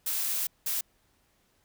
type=noise bursts at uneven times; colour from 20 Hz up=blue; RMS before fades=-30 dBFS; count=2; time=0.06-0.47 / 0.66-0.81 s; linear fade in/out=5 ms; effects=pink hiss -69 dBFS RMS until 1.64 s